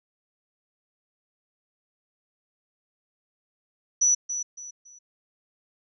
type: tone with echo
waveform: sine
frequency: 5920 Hz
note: F#8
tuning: in tune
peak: -17 dBFS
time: 4.01-4.15 s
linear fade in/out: 10 ms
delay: 280 ms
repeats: 3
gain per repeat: -10 dB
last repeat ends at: 4.99 s
effects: none